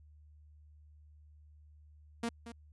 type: tone with echo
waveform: sawtooth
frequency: 233.1 Hz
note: A#3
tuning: in tune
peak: -29 dBFS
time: 2.23-2.29 s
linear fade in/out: 5 ms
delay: 230 ms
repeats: 1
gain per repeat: -12 dB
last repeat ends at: 2.52 s
effects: added 75 Hz sine -56 dBFS peak until 2.72 s + resampled to 24000 Hz